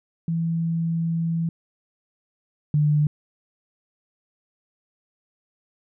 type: tone pair in turn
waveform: sine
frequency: 165.6 / 149.3 Hz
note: E3 / D3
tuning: +8 / +29 cents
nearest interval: major second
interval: 179 cents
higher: first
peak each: -21 / -16 dBFS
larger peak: second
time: 0.28-1.49 / 2.74-3.07 s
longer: first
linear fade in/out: 2 ms
effects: none